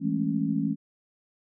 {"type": "chord", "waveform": "sine", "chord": "A major seventh", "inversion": "second", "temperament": "just", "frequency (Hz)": [165, 206.2, 220, 275], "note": ["E3", "G#3", "A3", "C#4"], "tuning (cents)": [2, -12, 0, -14], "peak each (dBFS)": [-30, -30, -30, -28], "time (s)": [0, 0.76], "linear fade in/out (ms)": 50, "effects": []}